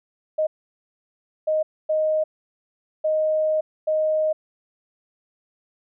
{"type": "tone bursts at uneven times", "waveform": "sine", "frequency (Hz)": 622.3, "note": "D#5", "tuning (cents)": 0, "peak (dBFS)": -18, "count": 5, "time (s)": [[0.38, 0.47], [1.47, 1.63], [1.89, 2.24], [3.04, 3.61], [3.87, 4.33]], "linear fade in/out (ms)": 10, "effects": []}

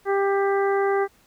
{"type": "harmonic tone", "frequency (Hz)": 395.5, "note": "G4", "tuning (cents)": 15, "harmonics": [1, 2, 3, 4, 5], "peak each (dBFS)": [-20, -26, -30, -32, -34], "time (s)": [0.05, 1.08], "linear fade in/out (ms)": 50, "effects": ["pink hiss -59 dBFS RMS until 1.26 s"]}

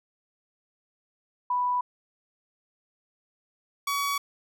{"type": "tone pair in turn", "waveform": ["sine", "sawtooth"], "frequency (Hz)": [987.8, 1130.8], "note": ["B5", "C#6"], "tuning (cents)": [0, 34], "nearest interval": "major second", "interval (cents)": 234, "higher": "second", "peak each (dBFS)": [-23, -22], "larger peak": "second", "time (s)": [[1.5, 1.81], [3.87, 4.18]], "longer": "neither", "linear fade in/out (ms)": 5, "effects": []}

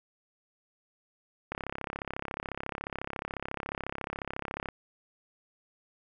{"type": "click train", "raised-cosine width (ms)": 0.5, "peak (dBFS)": -19, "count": 109, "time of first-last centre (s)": [1.52, 4.687], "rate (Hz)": 34.1, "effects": []}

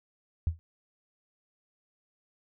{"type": "tone with exponential decay", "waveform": "sine", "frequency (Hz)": 82.41, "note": "E2", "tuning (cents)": 0, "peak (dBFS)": -20, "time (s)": [0.47, 0.59], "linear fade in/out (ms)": 0, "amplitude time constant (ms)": 26, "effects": []}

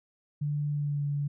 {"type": "tone with pitch glide", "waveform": "sine", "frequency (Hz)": [146.83, 143.89], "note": ["D3", "D3"], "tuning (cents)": [0, -35], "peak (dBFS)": -27, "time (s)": [0.41, 1.28], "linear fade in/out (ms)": 10, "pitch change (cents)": -35, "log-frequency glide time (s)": [0.7, 1.04], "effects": []}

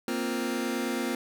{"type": "chord", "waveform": "sawtooth", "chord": "Bb suspended second", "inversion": "none", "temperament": "just", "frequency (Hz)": [233.1, 262.2, 349.6], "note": ["Bb3", "C4", "F4"], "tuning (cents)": [0, 4, 2], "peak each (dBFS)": [-28, -28, -29], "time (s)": [0.08, 1.15], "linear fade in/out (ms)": 2, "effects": []}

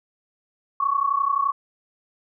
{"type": "tone pair together", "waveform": "sine", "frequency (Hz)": [1100, 1131.6], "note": ["C#6", "C#6"], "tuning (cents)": [-14, 35], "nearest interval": "unison", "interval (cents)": 49, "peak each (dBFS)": -22, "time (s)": [0.8, 1.52], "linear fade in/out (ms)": 5, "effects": []}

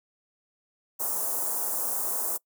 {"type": "band-stop noise", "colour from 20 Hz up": "white", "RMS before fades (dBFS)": -29, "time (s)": [0.99, 2.38], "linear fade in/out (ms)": 20, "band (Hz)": [1100, 7700], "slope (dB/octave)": 24, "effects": ["noise-tail reverb RT60 0.1 s tail -24 dB re dry", "high-pass 400 Hz 12 dB/octave"]}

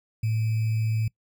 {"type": "tone with sample-and-hold", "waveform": "sine", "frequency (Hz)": 110.7, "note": "A2", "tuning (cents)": 11, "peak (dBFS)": -22, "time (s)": [0.23, 1.08], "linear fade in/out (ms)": 5, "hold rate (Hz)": 2450, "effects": ["noise-tail reverb RT60 0.1 s tail -24 dB re dry"]}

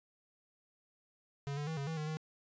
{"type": "tone with pitch steps", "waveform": "square", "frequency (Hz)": [140.7, 146.4, 160.4, 139.4, 161.3, 152.9, 156.6], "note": ["C#3", "D3", "E3", "C#3", "E3", "D#3", "D#3"], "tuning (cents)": [26, -5, -47, 10, -37, -30, 11], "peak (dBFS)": -37, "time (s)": [1.47, 2.17], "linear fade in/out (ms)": 0, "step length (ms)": 100, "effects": ["resampled to 16000 Hz"]}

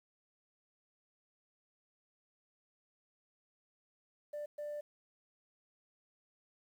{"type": "tone bursts at uneven times", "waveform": "sine", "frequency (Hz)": 591, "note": "D5", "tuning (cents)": 11, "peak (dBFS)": -37, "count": 2, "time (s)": [[4.33, 4.46], [4.58, 4.81]], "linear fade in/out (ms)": 10, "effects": ["tanh soft clip ceiling -37 dBFS", "11-bit"]}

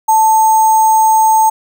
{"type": "tone with sample-and-hold", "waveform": "sine", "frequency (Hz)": 880, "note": "A5", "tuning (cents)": 0, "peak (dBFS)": -6, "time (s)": [0.08, 1.5], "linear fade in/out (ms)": 10, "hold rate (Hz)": 7350, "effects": []}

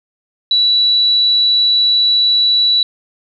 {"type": "tone", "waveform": "sine", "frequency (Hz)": 3937, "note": "B7", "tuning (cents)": -6, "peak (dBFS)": -9, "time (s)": [0.51, 2.83], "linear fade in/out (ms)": 2, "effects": []}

